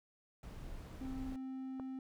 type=noise; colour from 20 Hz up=brown; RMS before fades=-47 dBFS; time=0.43-1.36 s; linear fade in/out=2 ms
type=tone; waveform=triangle; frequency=262.6 Hz; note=C4; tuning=6 cents sharp; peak=-39 dBFS; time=1.01-1.99 s; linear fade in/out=2 ms
type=click; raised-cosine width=1 ms; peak=-33 dBFS; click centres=1.798 s
effects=none